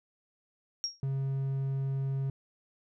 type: tone with exponential decay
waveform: sine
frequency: 5588 Hz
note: F8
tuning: in tune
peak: -26 dBFS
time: 0.84-1 s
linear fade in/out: 0 ms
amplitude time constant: 33 ms
type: tone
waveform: triangle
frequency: 135.6 Hz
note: C#3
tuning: 38 cents flat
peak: -27 dBFS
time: 1.03-2.3 s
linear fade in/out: 2 ms
effects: none